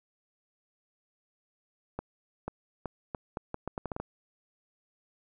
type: accelerating click train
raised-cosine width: 1 ms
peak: -20 dBFS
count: 12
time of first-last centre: 1.99-4 s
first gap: 490 ms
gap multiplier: 0.77
effects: none